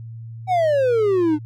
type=exponential sweep; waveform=triangle; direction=down; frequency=768 to 292.3 Hz; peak=-13 dBFS; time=0.47-1.39 s; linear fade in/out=50 ms; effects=added 114 Hz sine -32 dBFS peak until 1.45 s